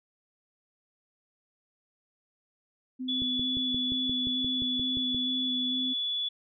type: tone with vibrato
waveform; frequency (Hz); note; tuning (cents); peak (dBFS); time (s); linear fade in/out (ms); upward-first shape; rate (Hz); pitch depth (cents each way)
sine; 254; B3; +49; -32; 2.99-5.94; 20; square; 2.2; 14
type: tone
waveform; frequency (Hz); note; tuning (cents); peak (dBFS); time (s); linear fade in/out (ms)
sine; 3429; A7; -45; -28; 3.08-6.29; 10
type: click train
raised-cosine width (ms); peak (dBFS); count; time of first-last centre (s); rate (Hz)
3; -26; 12; 3.22-5.146; 5.71
effects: none